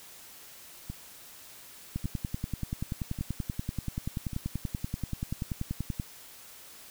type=two click trains; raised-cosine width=5 ms; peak=-19 / -24 dBFS; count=43 / 4; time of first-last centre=1.96-5.998 / 0.9-4.332 s; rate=10.4 / 0.874 Hz; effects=white hiss -50 dBFS RMS until 6.9 s